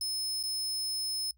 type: tone with dropouts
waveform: sawtooth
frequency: 5200 Hz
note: E8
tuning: 24 cents flat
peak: -29 dBFS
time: 0.01-1.31 s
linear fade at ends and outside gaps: 2 ms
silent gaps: 0.429-0.436 s
effects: noise-tail reverb RT60 0.1 s tail -23 dB re dry + added 60 Hz sine -63 dBFS peak until 1.37 s